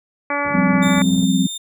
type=harmonic tone; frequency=286.8 Hz; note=D4; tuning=41 cents flat; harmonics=1 / 2 / 3 / 4 / 5 / 6 / 7 / 8; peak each=-28 / -25 / -26 / -25 / -28 / -30 / -27 / -27 dBFS; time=0.3-1.02 s; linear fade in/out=2 ms
type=band-pass noise; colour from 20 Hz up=pink; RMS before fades=-33 dBFS; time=0.45-1.25 s; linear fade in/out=5 ms; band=110 to 330 Hz; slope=12 dB/octave
type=chord; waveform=sine; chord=F suspended second; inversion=none; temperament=equal with one note detuned; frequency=177.56 / 196 / 261.6 Hz; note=F3 / G3 / C4; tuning=+29 / 0 / 0 cents; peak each=-18 dBFS; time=0.54-1.47 s; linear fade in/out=10 ms
type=tone; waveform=25% pulse; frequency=3624 Hz; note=A#7; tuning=50 cents flat; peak=-22 dBFS; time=0.82-1.58 s; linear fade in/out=10 ms
effects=none